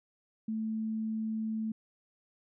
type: tone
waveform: sine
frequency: 220 Hz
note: A3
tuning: in tune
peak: -31 dBFS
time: 0.48-1.72 s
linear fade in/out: 5 ms
effects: none